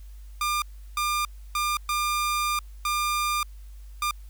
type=tone bursts at uneven times; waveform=sawtooth; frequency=1200 Hz; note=D6; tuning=37 cents sharp; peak=-20 dBFS; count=6; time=0.41-0.62 / 0.97-1.25 / 1.55-1.77 / 1.89-2.59 / 2.85-3.43 / 4.02-4.11 s; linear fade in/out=2 ms; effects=added 50 Hz sine -40 dBFS peak until 4.29 s + white hiss -61 dBFS RMS until 4.29 s